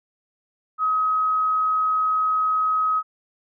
sine tone, 1269 Hz, D#6, 34 cents sharp, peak -18 dBFS, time 0.78-3.03 s, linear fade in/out 50 ms, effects none

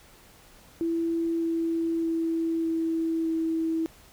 sine tone with pitch steps, 332.4 / 330.5 / 328.6 / 326.7 / 324.8 Hz, E4 / E4 / E4 / E4 / E4, +15 / +5 / -5 / -15 / -26 cents, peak -24 dBFS, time 0.81-3.86 s, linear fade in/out 0 ms, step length 610 ms, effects pink hiss -54 dBFS RMS until 4.12 s

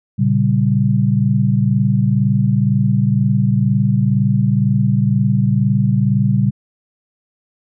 sine chord, G diminished, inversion first, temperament equal, 116.54 / 138.59 / 196 Hz, Bb2 / Db3 / G3, 0 / 0 / 0 cents, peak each -16 dBFS, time 0.18-6.51 s, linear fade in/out 20 ms, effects none

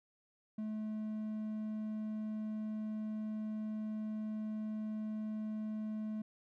triangle tone, 215.5 Hz, A3, 36 cents flat, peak -35 dBFS, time 0.58-6.22 s, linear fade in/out 5 ms, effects none

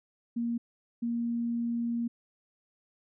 sine tone bursts at uneven times, 234.9 Hz, A#3, 13 cents sharp, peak -28 dBFS, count 2, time 0.36-0.58 / 1.02-2.08 s, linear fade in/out 10 ms, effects none

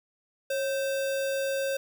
sine tone with sample-and-hold, 546 Hz, C#5, 26 cents flat, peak -26 dBFS, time 0.5-1.77 s, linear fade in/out 5 ms, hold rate 2100 Hz, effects none

